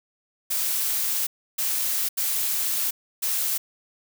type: noise bursts at uneven times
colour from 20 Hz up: blue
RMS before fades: -25 dBFS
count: 4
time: 0.5-1.27 / 1.58-2.09 / 2.17-2.91 / 3.22-3.58 s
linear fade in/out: 10 ms
effects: none